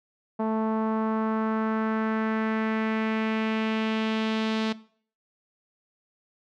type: tone with low-pass filter sweep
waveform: sawtooth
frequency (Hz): 220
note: A3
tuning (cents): 0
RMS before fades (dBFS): -27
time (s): 0.39-4.73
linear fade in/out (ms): 10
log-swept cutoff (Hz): 890 to 3900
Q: 1.9
effects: noise-tail reverb RT60 0.5 s tail -19 dB re dry